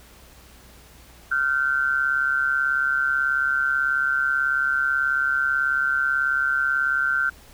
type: tone pair together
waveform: sine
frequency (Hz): 1394 / 1532.3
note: F6 / G6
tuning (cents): -4 / -40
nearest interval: major second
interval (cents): 164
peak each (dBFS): -22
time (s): 1.31-7.3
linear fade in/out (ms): 10
effects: added 60 Hz sine -51 dBFS peak until 7.53 s + pink hiss -50 dBFS RMS until 7.53 s